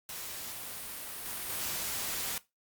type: noise with level steps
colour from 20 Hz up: white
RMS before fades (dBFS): -41 / -38 / -35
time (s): 0.09-2.38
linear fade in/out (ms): 2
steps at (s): 1.25 / 1.49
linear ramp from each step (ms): 10
effects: noise-tail reverb RT60 0.2 s tail -18 dB re dry + Opus 48 kbps